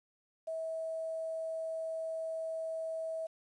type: tone with quantisation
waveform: sine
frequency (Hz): 647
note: E5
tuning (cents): -32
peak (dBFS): -35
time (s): 0.47-3.27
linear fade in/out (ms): 10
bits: 10
effects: resampled to 24000 Hz